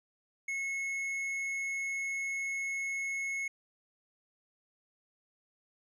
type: tone with tanh clipping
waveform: triangle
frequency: 2183 Hz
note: C#7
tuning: 27 cents flat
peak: -34 dBFS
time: 0.48-3.48 s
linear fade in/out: 5 ms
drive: 11 dB
effects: none